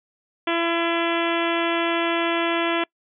harmonic tone, 336.7 Hz, E4, 37 cents sharp, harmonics 1 / 2 / 3 / 4 / 5 / 6 / 7 / 8 / 9 / 10, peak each -24 / -27 / -29 / -30 / -31 / -32 / -32 / -33 / -34 / -34 dBFS, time 0.47-2.84 s, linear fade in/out 5 ms, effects noise-tail reverb RT60 0.1 s tail -26 dB re dry

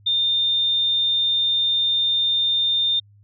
sine tone, 3620 Hz, A7, 48 cents sharp, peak -17 dBFS, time 0.06-3 s, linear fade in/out 10 ms, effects added 102 Hz sine -49 dBFS peak until 3.23 s

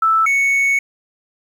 sine / triangle tone pair in turn, 1318.5 / 2217 Hz, E6 / C#7, 0 / 0 cents, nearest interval major sixth, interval 900 cents, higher second, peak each -11 dBFS, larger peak neither, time 0.02-0.26 / 0.26-0.79 s, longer second, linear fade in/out 5 ms, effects 8-bit

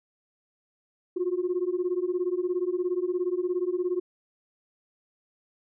sine beating tone pair, 351.3 / 368.3 Hz, F4 / F#4, +10 / -8 cents, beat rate 17 Hz, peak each -27 dBFS, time 1.16-4 s, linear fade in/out 10 ms, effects tanh soft clip ceiling -19 dBFS

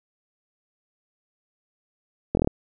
slowing click train, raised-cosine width 2 ms, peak -8 dBFS, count 6, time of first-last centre 2.35-2.474 s, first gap 22 ms, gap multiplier 1.06, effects none

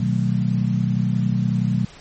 sine chord, B dominant seventh, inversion none, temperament just, 123.47 / 154.34 / 185.21 / 222.2 Hz, B2 / D#3 / F#3 / A3, 0 / -14 / +2 / +17 cents, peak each -21 / -26 / -21 / -26 dBFS, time 0-1.85 s, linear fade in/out 5 ms, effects pink hiss -44 dBFS RMS until 2 s + MP3 32 kbps

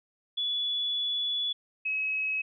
sine tone pair in turn, 3423 / 2560 Hz, A7 / D#7, -48 / +49 cents, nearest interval perfect fourth, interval 503 cents, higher first, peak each -27 dBFS, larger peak neither, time 0.37-1.53 / 1.85-2.42 s, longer first, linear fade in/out 10 ms, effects none

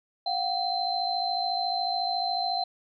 sine tone cluster, 709 / 763 / 4092 Hz, F5 / G5 / C8, +26 / -47 / -39 cents, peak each -30 dBFS, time 0.26-2.64 s, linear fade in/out 5 ms, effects none

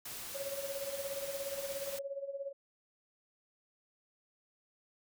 white noise, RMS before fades -44 dBFS, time 0.05-1.99 s, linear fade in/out 5 ms
sine tone with tremolo, 554.4 Hz, C#5, in tune, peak -35 dBFS, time 0.34-2.53 s, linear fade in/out 20 ms, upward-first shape sine, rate 17 Hz, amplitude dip 75%
effects none

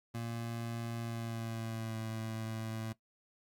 25% pulse tone with pitch glide, 116.2 to 111.47 Hz, A#2 to A2, -5 to +23 cents, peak -34 dBFS, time 0.14-2.93 s, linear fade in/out 10 ms, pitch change -72 cents, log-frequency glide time 0.99-2 s, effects noise-tail reverb RT60 0.1 s tail -17 dB re dry + Opus 48 kbps

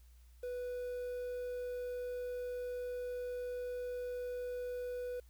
triangle tone with quantisation, 493.9 Hz, B4, in tune, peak -36 dBFS, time 0.43-5.2 s, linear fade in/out 5 ms, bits 10, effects added 60 Hz sine -57 dBFS peak until 5.29 s + white hiss -72 dBFS RMS until 5.29 s

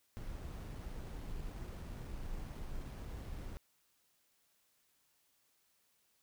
brown noise with sample-and-hold, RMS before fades -44 dBFS, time 0.17-3.57 s, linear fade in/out 0 ms, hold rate 7350 Hz, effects white hiss -75 dBFS RMS until 6.22 s

